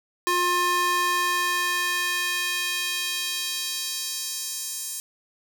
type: tone with high-pass filter sweep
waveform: square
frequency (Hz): 355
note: F4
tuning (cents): +28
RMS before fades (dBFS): -26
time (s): 0.27-5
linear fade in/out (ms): 0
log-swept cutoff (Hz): 730 to 7500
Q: 1.3
effects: none